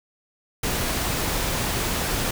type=noise; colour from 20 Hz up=pink; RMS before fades=-25 dBFS; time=0.63-2.31 s; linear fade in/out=5 ms; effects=none